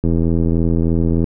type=click train; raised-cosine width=3 ms; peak=-5 dBFS; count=101; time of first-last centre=0.04-1.242 s; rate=83.2 Hz; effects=none